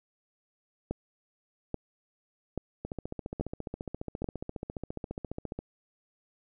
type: two click trains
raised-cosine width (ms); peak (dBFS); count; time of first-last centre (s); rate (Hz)
2; -18 / -22; 5 / 41; 0.91-4.243 / 2.85-5.59; 1.2 / 14.6
effects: none